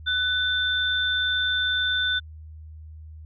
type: tone pair together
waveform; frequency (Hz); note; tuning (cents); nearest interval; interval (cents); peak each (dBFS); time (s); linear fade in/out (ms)
sine; 1496 / 3549; F#6 / A7; +19 / +14; octave + minor third; 1495; -24; 0.06-2.2; 20
effects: added 78 Hz sine -39 dBFS peak until 3.25 s